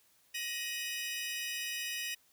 sawtooth tone cluster, 1885 / 2508 / 2947 Hz, A#6 / D#7 / F#7, +19 / +13 / -8 cents, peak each -38 / -37 / -37 dBFS, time 0.34-2.15 s, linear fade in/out 10 ms, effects white hiss -68 dBFS RMS until 2.32 s

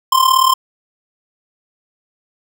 square tone with amplitude modulation, 1046.5 Hz, C6, in tune, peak -7 dBFS, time 0.12-0.54 s, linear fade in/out 5 ms, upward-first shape sine, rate 37.4 Hz, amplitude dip 75%, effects none

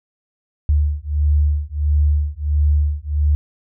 sine beating tone pair, 73.3 / 74.8 Hz, D2 / D2, -3 / +32 cents, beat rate 1.5 Hz, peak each -17 / -17 dBFS, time 0.69-3.35 s, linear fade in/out 0 ms, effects none

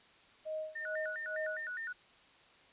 sine tone with tremolo, 625 Hz, D#5, 8 cents sharp, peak -35 dBFS, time 0.45-1.7 s, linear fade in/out 20 ms, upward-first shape sine, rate 2.3 Hz, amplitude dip 95%
sine tone with vibrato, 1632 Hz, G#6, 31 cents flat, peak -38 dBFS, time 0.75-1.93 s, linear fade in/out 10 ms, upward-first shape square, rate 4.9 Hz, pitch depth 180 cents each way
effects white hiss -62 dBFS RMS until 2.72 s + resampled to 8000 Hz

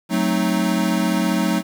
square chord, F# diminished seventh, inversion none, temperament equal, 185 / 220 / 261.6 / 311.1 Hz, F#3 / A3 / C4 / Eb4, 0 / 0 / 0 / 0 cents, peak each -22 / -23 / -27 / -24 dBFS, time 0.09-1.63 s, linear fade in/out 50 ms, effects 8-bit

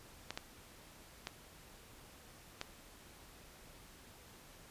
clicks, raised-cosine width 0.2 ms, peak -22 dBFS, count 4, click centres 0.306 / 0.375 / 1.271 / 2.614 s, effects pink hiss -58 dBFS RMS until 4.7 s + resampled to 32000 Hz

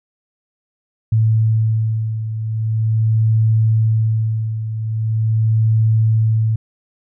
sine beating tone pair, 110.6 / 111.02 Hz, A2 / A2, +9 / +16 cents, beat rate 0.42 Hz, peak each -14 / -20 dBFS, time 1.12-6.56 s, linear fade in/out 5 ms, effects none

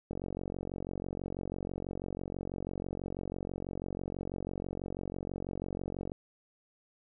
click train, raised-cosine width 2 ms, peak -24 dBFS, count 278, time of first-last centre 0.11-6.119 s, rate 46.1 Hz, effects none

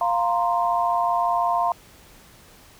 sine chord, F suspended fourth, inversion none, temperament equal, 698.5 / 932.3 / 1046.5 Hz, F5 / Bb5 / C6, 0 / 0 / 0 cents, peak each -22 / -24 / -24 dBFS, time 0.01-1.72 s, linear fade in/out 2 ms, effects pink hiss -50 dBFS RMS until 2.79 s

